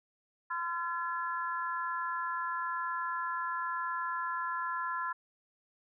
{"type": "harmonic tone", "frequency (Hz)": 341, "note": "F4", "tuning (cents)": -41, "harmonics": [3, 4, 5], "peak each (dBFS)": [-35, -37, -39], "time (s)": [0.5, 5.13], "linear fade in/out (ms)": 10, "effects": []}